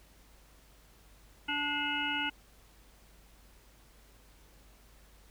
harmonic tone with a mistuned harmonic, 290.8 Hz, D4, 17 cents flat, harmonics 1 / 3 / 5 / 7 / 9 / 10, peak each -40 / -38 / -36 / -39 / -38 / -36 dBFS, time 1.48-2.3 s, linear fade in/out 10 ms, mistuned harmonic 7, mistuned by +59 cents, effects added 50 Hz sine -59 dBFS peak until 5.3 s + pink hiss -62 dBFS RMS until 5.3 s

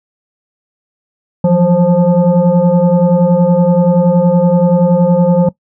sine tone with frequency modulation, 179.8 Hz, F#3, 49 cents flat, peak -6 dBFS, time 1.44-5.49 s, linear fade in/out 5 ms, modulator 349 Hz, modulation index 1.2, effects noise-tail reverb RT60 0.1 s tail -20 dB re dry

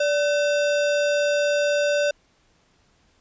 sine tone with sample-and-hold, 582 Hz, D5, 16 cents flat, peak -18 dBFS, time 0-2.11 s, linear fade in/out 5 ms, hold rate 2100 Hz, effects pink hiss -62 dBFS RMS until 3.2 s + resampled to 16000 Hz

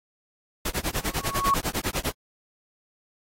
pink noise with tremolo, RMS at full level -26 dBFS, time 0.65-2.12 s, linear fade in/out 5 ms, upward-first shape sine, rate 10 Hz, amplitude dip 100%
sine tone with exponential growth, 1108.7 Hz, C#6, in tune, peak -16 dBFS, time 0.98-1.54 s, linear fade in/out 2 ms, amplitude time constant 120 ms
effects AAC 48 kbps

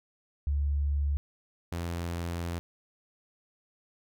sine / sawtooth tone pair in turn, 71.6 / 85.5 Hz, D2 / F2, -43 / -36 cents, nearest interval minor third, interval 307 cents, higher second, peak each -25 / -28 dBFS, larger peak first, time 0.47-1.17 / 1.72-2.59 s, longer second, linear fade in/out 0 ms, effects none

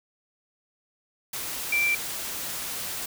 sine tone in noise, 2349 Hz, D7, in tune, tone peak -21 dBFS, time 1.72-1.95 s, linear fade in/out 5 ms, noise white, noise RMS -33 dBFS, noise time 1.33-3.06 s, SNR +9 dB, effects none

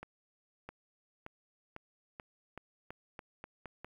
accelerating click train, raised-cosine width 0.5 ms, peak -29 dBFS, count 11, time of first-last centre 0.03-3.846 s, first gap 660 ms, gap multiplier 0.87, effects 10-bit

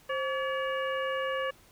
harmonic tone with a mistuned harmonic, 570 Hz, C#5, 48 cents sharp, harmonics 1 / 2 / 3 / 4 / 5, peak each -31 / -35 / -36 / -44 / -41 dBFS, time 0.09-1.51 s, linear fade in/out 10 ms, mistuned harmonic 1, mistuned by -130 cents, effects pink hiss -59 dBFS RMS until 1.71 s

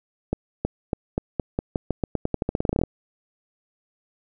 accelerating click train, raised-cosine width 2 ms, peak -9 dBFS, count 23, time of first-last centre 0.33-2.836 s, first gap 320 ms, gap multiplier 0.88, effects none

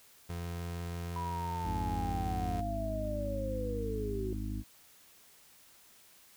30% pulse tone, 86 Hz, F2, 26 cents flat, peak -34 dBFS, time 0.29-2.61 s, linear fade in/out 10 ms
sine linear sweep, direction down, 985 to 364.1 Hz, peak -36 dBFS, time 1.16-4.33 s, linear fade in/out 2 ms
harmonic tone, 51.91 Hz, G#1, in tune, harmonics 1 / 2 / 4 / 5 / 6, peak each -37 / -40 / -43 / -44 / -45 dBFS, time 1.63-4.64 s, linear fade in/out 50 ms
effects white hiss -60 dBFS RMS until 6.36 s

